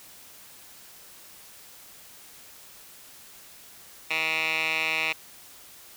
10% pulse tone with band-pass filter, 159.1 Hz, D#3, 39 cents sharp, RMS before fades -27 dBFS, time 4.1-5.13 s, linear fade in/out 10 ms, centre 2600 Hz, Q 3.6, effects white hiss -49 dBFS RMS until 5.96 s

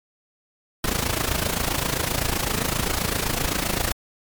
pink noise with amplitude modulation, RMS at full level -21 dBFS, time 0.84-3.92 s, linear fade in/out 2 ms, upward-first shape sine, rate 27.7 Hz, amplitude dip 75%, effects MP3 96 kbps

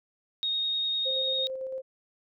sine tone with vibrato, 3729 Hz, A#7, in tune, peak -26 dBFS, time 0.43-1.47 s, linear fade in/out 0 ms, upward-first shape square, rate 10 Hz, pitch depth 8 cents each way
sine tone with tremolo, 525 Hz, C5, 6 cents sharp, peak -31 dBFS, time 1.05-1.82 s, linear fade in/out 20 ms, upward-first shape square, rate 8.9 Hz, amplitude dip 30%
effects none

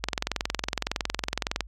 click train, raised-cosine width 0.2 ms, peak -8 dBFS, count 35, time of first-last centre 0.04-1.607 s, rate 21.7 Hz, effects added 50 Hz sine -42 dBFS peak until 1.67 s + AAC 64 kbps

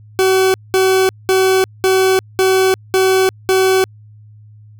40% pulse tone bursts, 378.6 Hz, F#4, 40 cents sharp, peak -9 dBFS, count 7, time 0.19-3.84 s, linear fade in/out 0 ms, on 350 ms, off 200 ms, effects added 106 Hz sine -38 dBFS peak until 4.79 s

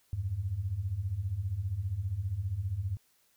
sine beating tone pair, 85.5 / 100.5 Hz, F2 / G2, -36 / +44 cents, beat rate 15 Hz, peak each -36 / -32 dBFS, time 0.13-2.97 s, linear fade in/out 0 ms, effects white hiss -69 dBFS RMS until 3.36 s

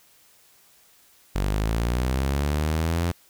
sawtooth linear sweep, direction up, 47.06 to 87.5 Hz, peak -18 dBFS, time 1.35-3.12 s, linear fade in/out 10 ms, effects white hiss -57 dBFS RMS until 3.29 s

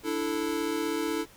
square chord, D suspended second, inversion none, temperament equal, 293.7 / 329.6 / 440 Hz, D4 / E4 / A4, 0 / 0 / 0 cents, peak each -34 / -32 / -33 dBFS, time 0.03-1.26 s, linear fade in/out 50 ms, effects pink hiss -54 dBFS RMS until 1.36 s

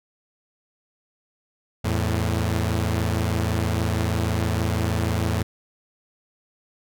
sawtooth tone pair together, 83.71 / 110 Hz, E2 / A2, +27 / 0 cents, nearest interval perfect fourth, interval 473 cents, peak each -20 dBFS, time 1.84-5.43 s, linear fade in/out 10 ms, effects none

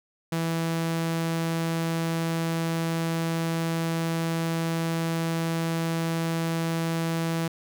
sawtooth tone, 164.81 Hz, E3, in tune, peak -21 dBFS, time 0.32-7.48 s, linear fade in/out 5 ms, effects none

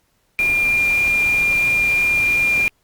sine tone in noise, 2399 Hz, D7, 36 cents sharp, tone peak -14 dBFS, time 0.39-2.68 s, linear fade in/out 0 ms, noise pink, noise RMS -31 dBFS, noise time 0.39-2.68 s, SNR +14 dB, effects pink hiss -64 dBFS RMS until 2.83 s + Opus 48 kbps

